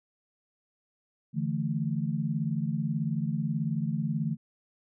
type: chord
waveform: sine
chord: D suspended second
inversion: none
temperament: just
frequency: 146.83 / 165.19 / 220.2 Hz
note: D3 / E3 / A3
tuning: 0 / +4 / +2 cents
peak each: -31 / -31 / -32 dBFS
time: 1.33-4.37 s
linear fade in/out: 50 ms
effects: none